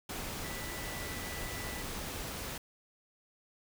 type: tone in noise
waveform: sine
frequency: 1975.5 Hz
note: B6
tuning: in tune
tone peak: -46 dBFS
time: 0.44-1.82 s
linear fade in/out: 5 ms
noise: pink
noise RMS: -40 dBFS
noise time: 0.09-2.58 s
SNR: -9 dB
effects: none